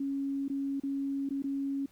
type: tone with dropouts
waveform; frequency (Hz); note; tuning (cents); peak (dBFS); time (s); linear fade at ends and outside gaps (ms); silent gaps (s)
sine; 276; C#4; -7; -30; 0-1.86; 5; 0.482-0.498 / 0.8-0.834 / 1.291-1.306 / 1.423-1.44
effects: pink hiss -65 dBFS RMS until 1.91 s